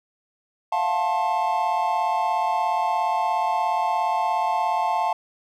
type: tone cluster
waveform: triangle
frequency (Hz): 681 / 718 / 881 / 1065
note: F5 / F5 / A5 / C6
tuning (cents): -44 / +48 / +2 / +30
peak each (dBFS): -27 / -24 / -21 / -27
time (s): 0.72-5.13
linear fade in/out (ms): 5
effects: none